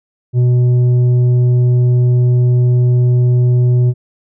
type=tone with tanh clipping; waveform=sine; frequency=123.47 Hz; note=B2; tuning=in tune; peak=-9 dBFS; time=0.33-3.94 s; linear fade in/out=50 ms; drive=6 dB; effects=none